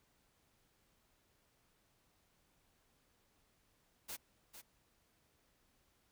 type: noise with echo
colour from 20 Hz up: white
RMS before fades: -45 dBFS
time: 4.08-4.17 s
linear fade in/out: 20 ms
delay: 450 ms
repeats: 1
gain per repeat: -9 dB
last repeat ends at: 4.62 s
effects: pink hiss -75 dBFS RMS until 6.11 s